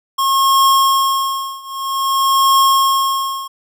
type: tone with tremolo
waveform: square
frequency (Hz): 1082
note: C#6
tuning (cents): -42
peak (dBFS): -9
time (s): 0.18-3.48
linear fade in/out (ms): 10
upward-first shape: triangle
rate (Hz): 0.52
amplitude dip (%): 95
effects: none